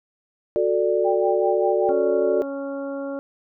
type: chord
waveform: sine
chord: D major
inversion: first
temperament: just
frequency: 367.1 / 440.5 / 587.3 Hz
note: F#4 / A4 / D5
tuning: -14 / +2 / 0 cents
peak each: -22 dBFS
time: 0.56-2.42 s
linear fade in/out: 0 ms
type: tone with tremolo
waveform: sine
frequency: 790 Hz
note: G5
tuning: 13 cents sharp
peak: -22 dBFS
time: 1.04-1.93 s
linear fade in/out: 20 ms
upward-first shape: sine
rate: 5.1 Hz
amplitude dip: 85%
type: harmonic tone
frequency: 277.2 Hz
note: C#4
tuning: in tune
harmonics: 1 / 2 / 3 / 4 / 5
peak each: -30 / -29 / -43 / -44 / -41 dBFS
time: 1.89-3.19 s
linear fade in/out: 0 ms
effects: none